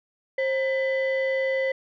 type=tone pair together; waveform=sine; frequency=530.7 / 2000 Hz; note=C5 / B6; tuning=+24 / +21 cents; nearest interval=octave + major seventh; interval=2297 cents; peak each=-21 / -26 dBFS; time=0.38-1.72 s; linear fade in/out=5 ms; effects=tanh soft clip ceiling -19 dBFS